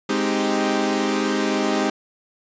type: chord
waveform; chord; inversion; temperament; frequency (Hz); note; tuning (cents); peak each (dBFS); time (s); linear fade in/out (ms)
sawtooth; Ab major seventh; none; equal; 207.7 / 261.6 / 311.1 / 392; Ab3 / C4 / Eb4 / G4; 0 / 0 / 0 / 0; -21; 0.09-1.9; 5
effects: resampled to 16000 Hz